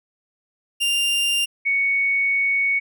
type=tone pair in turn; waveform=40% pulse / sine; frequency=2794 / 2225 Hz; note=F7 / C#7; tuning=0 / +6 cents; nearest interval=major third; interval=394 cents; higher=first; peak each=-17 / -17 dBFS; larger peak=neither; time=0.8-1.46 / 1.65-2.8 s; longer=second; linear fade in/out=20 ms; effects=none